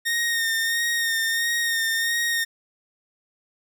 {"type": "tone with vibrato", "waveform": "sawtooth", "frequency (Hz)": 1843, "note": "A#6", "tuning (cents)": -20, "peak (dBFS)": -18, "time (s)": [0.05, 2.45], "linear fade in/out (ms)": 20, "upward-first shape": "sine", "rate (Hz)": 1.5, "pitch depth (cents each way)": 29, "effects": []}